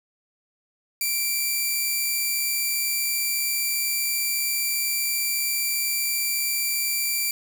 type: tone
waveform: 5% pulse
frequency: 2349 Hz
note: D7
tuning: in tune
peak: -13 dBFS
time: 1.01-7.31 s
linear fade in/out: 2 ms
effects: 7-bit